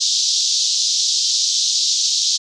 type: band-pass noise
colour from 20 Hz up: white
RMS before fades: -18 dBFS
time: 0-2.38 s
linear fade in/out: 20 ms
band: 3600 to 6400 Hz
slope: 48 dB/octave
effects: none